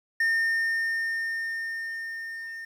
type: tone with level ramp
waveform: triangle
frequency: 1820 Hz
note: A#6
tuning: 42 cents flat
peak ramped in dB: -19 to -34 dBFS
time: 0.2-2.65 s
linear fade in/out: 5 ms
effects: 10-bit